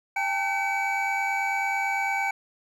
triangle tone cluster, 795 / 884 / 1526 / 2275 Hz, G5 / A5 / G6 / C#7, +24 / +8 / -47 / +44 cents, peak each -26 / -31 / -32 / -26 dBFS, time 0.16-2.31 s, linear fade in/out 5 ms, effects none

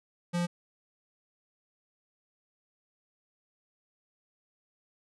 square tone, 174.2 Hz, F3, 4 cents flat, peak -28 dBFS, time 0.33-0.47 s, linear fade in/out 20 ms, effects resampled to 24000 Hz

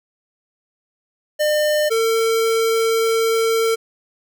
square tone pair in turn, 603 / 451.7 Hz, D5 / A4, +46 / +45 cents, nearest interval perfect fourth, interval 501 cents, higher first, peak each -16 dBFS, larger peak neither, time 1.39-1.9 / 1.9-3.76 s, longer second, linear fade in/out 20 ms, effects none

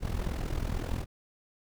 brown noise with amplitude modulation, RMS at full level -29 dBFS, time 0-1.06 s, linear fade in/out 50 ms, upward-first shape sine, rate 41.8 Hz, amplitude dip 75%, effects none

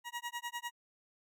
20% pulse tone with tremolo, 954 Hz, A#5, 40 cents sharp, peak -31 dBFS, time 0.04-0.72 s, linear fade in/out 50 ms, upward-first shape sine, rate 10 Hz, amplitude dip 100%, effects none

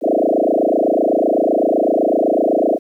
sine tone with frequency modulation, 479.7 Hz, A#4, 50 cents sharp, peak -12 dBFS, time 0.01-2.79 s, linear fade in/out 50 ms, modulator 27.9 Hz, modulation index 7.5, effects 9-bit

